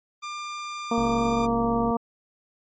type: tone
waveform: sawtooth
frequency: 1195 Hz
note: D6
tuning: 30 cents sharp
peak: -28 dBFS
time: 0.22-1.47 s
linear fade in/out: 20 ms
type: harmonic tone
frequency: 232.4 Hz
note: A#3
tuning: 5 cents flat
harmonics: 1 / 2 / 3 / 4 / 5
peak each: -24 / -27 / -29 / -30 / -31 dBFS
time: 0.91-1.97 s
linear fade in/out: 5 ms
type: click train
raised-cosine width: 3 ms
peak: -22 dBFS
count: 65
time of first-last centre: 0.98-1.908 s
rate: 69 Hz
effects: low-pass 10000 Hz 12 dB/octave + MP3 32 kbps